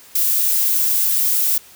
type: noise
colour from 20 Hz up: violet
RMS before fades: -17 dBFS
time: 0.15-1.58 s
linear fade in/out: 5 ms
effects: white hiss -45 dBFS RMS until 1.75 s